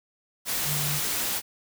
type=tone in noise; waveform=sine; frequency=146.83 Hz; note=D3; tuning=in tune; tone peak=-30 dBFS; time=0.64-1.01 s; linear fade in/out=50 ms; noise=white; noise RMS=-28 dBFS; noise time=0.45-1.42 s; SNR=-5 dB; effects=none